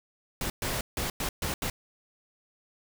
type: noise bursts at uneven times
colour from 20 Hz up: pink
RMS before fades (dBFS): -31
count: 6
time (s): 0.41-0.5 / 0.62-0.81 / 0.97-1.1 / 1.2-1.29 / 1.42-1.54 / 1.62-1.7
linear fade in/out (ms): 2
effects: none